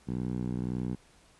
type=tone with band-pass filter; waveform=10% pulse; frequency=61.74 Hz; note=B1; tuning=in tune; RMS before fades=-33 dBFS; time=0.07-0.96 s; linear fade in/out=20 ms; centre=180 Hz; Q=1.2; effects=pink hiss -61 dBFS RMS until 1.39 s + resampled to 24000 Hz